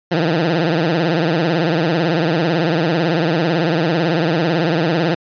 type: tone with vibrato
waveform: 15% pulse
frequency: 164.81 Hz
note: E3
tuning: in tune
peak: -8 dBFS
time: 0.11-5.15 s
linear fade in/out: 10 ms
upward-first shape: triangle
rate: 18 Hz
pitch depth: 170 cents each way
effects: resampled to 11025 Hz